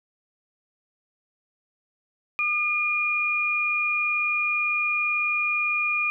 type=tone pair together; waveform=sine; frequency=1213 / 2426 Hz; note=D#6 / D#7; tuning=-44 / -44 cents; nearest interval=octave; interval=1200 cents; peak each=-30 / -22 dBFS; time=2.39-6.1 s; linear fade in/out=0 ms; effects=none